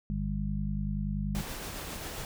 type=harmonic tone; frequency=50.5 Hz; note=G#1; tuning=48 cents flat; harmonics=1 / 2 / 3 / 4; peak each=-33 / -41 / -35 / -34 dBFS; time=0.1-1.41 s; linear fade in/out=0 ms
type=noise with tremolo; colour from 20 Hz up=pink; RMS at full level=-38 dBFS; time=1.35-2.25 s; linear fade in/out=0 ms; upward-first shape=sine; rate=7.4 Hz; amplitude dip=25%
effects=none